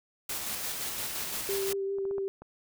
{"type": "noise with tremolo", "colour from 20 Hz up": "white", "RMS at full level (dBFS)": -34, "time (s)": [0.29, 1.73], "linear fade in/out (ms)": 5, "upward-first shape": "square", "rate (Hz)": 5.8, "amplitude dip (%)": 25}
{"type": "tone with vibrato", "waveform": "sine", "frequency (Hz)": 392.7, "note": "G4", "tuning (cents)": 3, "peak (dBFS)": -29, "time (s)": [1.49, 2.28], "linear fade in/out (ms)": 0, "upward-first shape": "sine", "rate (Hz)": 5, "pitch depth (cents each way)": 16}
{"type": "clicks", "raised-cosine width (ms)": 1, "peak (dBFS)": [-34, -35, -34, -32, -28, -33], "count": 6, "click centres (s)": [1.732, 1.985, 2.053, 2.111, 2.182, 2.42]}
{"effects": []}